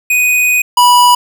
square tone pair in turn, 2489 / 979.2 Hz, D#7 / B5, 0 / -15 cents, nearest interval octave + major third, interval 1615 cents, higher first, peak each -9 / -5 dBFS, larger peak second, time 0.1-0.62 / 0.77-1.15 s, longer first, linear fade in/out 5 ms, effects none

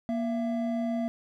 triangle tone pair together, 236.8 / 669.8 Hz, A#3 / E5, +27 / +27 cents, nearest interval octave + tritone, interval 1800 cents, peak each -26 / -31 dBFS, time 0.09-1.08 s, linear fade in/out 0 ms, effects none

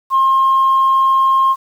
sine tone, 1067 Hz, C6, 34 cents sharp, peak -8 dBFS, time 0.1-1.56 s, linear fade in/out 50 ms, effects tanh soft clip ceiling -6 dBFS + 7-bit

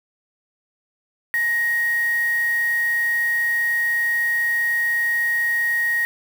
sine tone with quantisation, 1879 Hz, A#6, 13 cents sharp, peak -18 dBFS, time 1.34-6.05 s, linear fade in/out 0 ms, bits 5, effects none

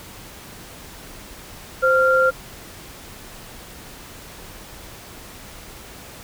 sine tone pair together, 521.3 / 1387 Hz, C5 / F6, -6 / -12 cents, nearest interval octave + perfect fourth, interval 1694 cents, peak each -16 dBFS, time 1.82-2.31 s, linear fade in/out 20 ms, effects pink hiss -40 dBFS RMS until 6.23 s

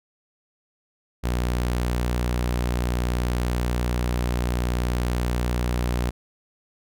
sawtooth tone, 60.6 Hz, B1, 32 cents flat, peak -18 dBFS, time 1.23-6.11 s, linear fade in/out 20 ms, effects none

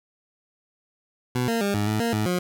20% pulse tone with pitch steps, 124.6 / 230 / 201 / 103.7 / 107.6 / 232.4 / 106.9 / 179.3 Hz, B2 / A#3 / G3 / G#2 / A2 / A#3 / A2 / F3, +16 / -23 / +44 / -2 / -38 / -5 / -49 / +46 cents, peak -17 dBFS, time 1.35-2.39 s, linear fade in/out 5 ms, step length 130 ms, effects 8-bit

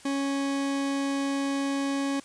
40% pulse tone, 276.7 Hz, C#4, 3 cents flat, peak -25 dBFS, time 0.05-2.2 s, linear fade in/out 5 ms, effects white hiss -51 dBFS RMS until 2.24 s + resampled to 22050 Hz

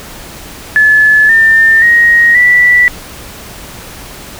sine tone with pitch steps, 1723 / 1799.3 / 1878.9 / 1962.1 Hz, A6 / A6 / A#6 / B6, -37 / +38 / +13 / -12 cents, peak -3 dBFS, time 0.76-2.88 s, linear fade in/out 0 ms, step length 530 ms, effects pink hiss -29 dBFS RMS until 4.39 s

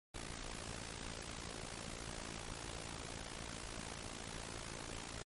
pink noise with amplitude modulation, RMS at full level -43 dBFS, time 0.14-5.23 s, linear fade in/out 10 ms, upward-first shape sine, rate 56.4 Hz, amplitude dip 85%, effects MP3 48 kbps

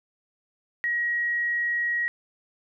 sine tone, 1900 Hz, A#6, 33 cents sharp, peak -23 dBFS, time 0.84-2.08 s, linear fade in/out 0 ms, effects none

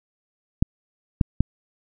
clicks, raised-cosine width 5 ms, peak -4 dBFS, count 3, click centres 0.625 / 1.212 / 1.406 s, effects none

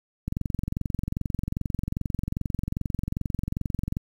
click train, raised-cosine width 5 ms, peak -15 dBFS, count 84, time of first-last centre 0.28-3.969 s, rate 22.5 Hz, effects 8-bit

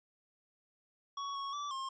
square tone with pitch steps, 1119 / 1107 / 1159 / 1067 Hz, C#6 / C#6 / D6 / C6, +16 / -3 / -23 / +34 cents, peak -38 dBFS, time 1.17-1.89 s, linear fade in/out 5 ms, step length 180 ms, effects resampled to 16000 Hz

